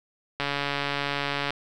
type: click train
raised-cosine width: 0.3 ms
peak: -11 dBFS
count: 158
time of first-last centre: 0.4-1.506 s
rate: 142 Hz
effects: none